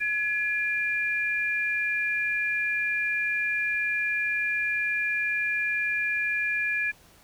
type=tone pair together; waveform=sine; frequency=1691 / 2393 Hz; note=G#6 / D7; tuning=+31 / +32 cents; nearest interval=tritone; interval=601 cents; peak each=-27 dBFS; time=0-6.92 s; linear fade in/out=20 ms; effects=pink hiss -56 dBFS RMS until 7.23 s